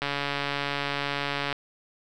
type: click train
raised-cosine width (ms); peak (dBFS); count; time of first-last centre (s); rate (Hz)
0.3; -12; 215; 0.02-1.527; 142
effects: none